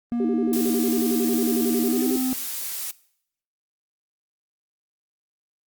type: tone with pitch glide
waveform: triangle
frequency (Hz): 237.6 to 257.6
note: A#3 to C4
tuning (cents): +33 to -27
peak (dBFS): -20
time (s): 0.12-2.33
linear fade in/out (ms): 0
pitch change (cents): +140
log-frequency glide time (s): 1.83-2.15
type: tone with vibrato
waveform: sine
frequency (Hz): 351.6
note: F4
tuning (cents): +12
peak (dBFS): -23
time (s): 0.2-2.17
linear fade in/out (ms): 2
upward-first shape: square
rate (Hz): 11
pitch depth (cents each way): 180
type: noise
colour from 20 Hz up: blue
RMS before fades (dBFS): -30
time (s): 0.53-2.91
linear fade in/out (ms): 2
effects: noise-tail reverb RT60 0.7 s tail -21 dB re dry + Opus 32 kbps